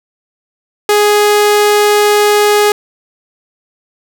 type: tone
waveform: sawtooth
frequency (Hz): 415.9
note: G#4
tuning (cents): +2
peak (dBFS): -3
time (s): 0.89-2.72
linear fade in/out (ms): 2
effects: none

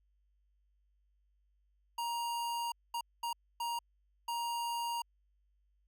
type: tone bursts at uneven times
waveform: square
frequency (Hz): 941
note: A#5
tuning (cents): +16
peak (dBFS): -35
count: 5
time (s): 1.98-2.72 / 2.94-3.01 / 3.23-3.33 / 3.6-3.79 / 4.28-5.02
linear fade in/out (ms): 5
effects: added 50 Hz sine -70 dBFS peak until 5.87 s

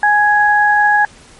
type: tone pair together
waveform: sine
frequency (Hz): 832.5 / 1665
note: G#5 / G#6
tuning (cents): +4 / +4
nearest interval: octave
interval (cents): 1200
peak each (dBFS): -11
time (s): 0.03-1.05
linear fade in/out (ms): 2
effects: pink hiss -42 dBFS RMS until 1.39 s + MP3 48 kbps

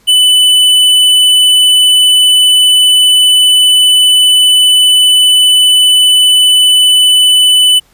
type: tone with hard clipping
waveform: sine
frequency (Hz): 2995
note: F#7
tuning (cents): +20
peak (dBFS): -5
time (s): 0.07-7.8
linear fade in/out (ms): 20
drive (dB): 13
effects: pink hiss -49 dBFS RMS until 7.93 s + resampled to 32000 Hz

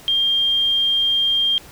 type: tone pair in turn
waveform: sine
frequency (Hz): 3200 / 3200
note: G7 / G7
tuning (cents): +35 / +35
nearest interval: unison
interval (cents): 0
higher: neither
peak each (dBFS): -15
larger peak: neither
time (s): 0.08-0.49 / 0.49-1.58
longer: second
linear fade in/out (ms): 0
effects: pink hiss -43 dBFS RMS until 1.71 s

